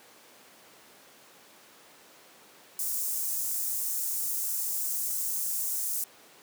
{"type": "high-pass noise", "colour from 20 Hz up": "white", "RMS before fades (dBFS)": -31, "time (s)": [2.79, 6.04], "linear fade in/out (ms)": 2, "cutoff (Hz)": 6700, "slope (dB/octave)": 24, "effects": ["pink hiss -54 dBFS RMS until 6.42 s", "high-pass 300 Hz 12 dB/octave"]}